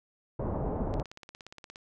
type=low-pass noise; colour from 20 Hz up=pink; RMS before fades=-32 dBFS; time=0.39-1.03 s; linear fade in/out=5 ms; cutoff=870 Hz; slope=24 dB/octave
type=click train; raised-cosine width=0.2 ms; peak=-28 dBFS; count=15; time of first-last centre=0.94-1.759 s; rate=17.1 Hz
effects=none